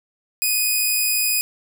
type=tone; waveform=5% pulse; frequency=2489 Hz; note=D#7; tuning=in tune; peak=-8 dBFS; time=0.42-1.41 s; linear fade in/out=0 ms; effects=none